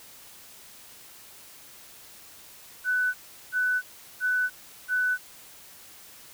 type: tone bursts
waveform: sine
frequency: 1496 Hz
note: F#6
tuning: 19 cents sharp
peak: -22 dBFS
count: 4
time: 2.84-5.18 s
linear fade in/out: 50 ms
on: 300 ms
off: 380 ms
effects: white hiss -49 dBFS RMS until 6.33 s